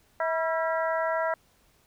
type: harmonic tone with a mistuned harmonic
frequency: 323.8 Hz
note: E4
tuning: 31 cents flat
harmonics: 2 / 3 / 4 / 5 / 6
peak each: -27 / -31 / -33 / -35 / -37 dBFS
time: 0.2-1.34 s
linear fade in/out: 2 ms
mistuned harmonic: 4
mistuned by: +71 cents
effects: pink hiss -64 dBFS RMS until 1.86 s